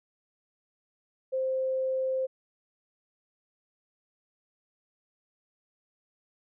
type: tone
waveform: sine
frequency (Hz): 523.3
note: C5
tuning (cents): 0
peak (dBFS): -26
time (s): 1.32-2.27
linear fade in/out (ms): 20
effects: none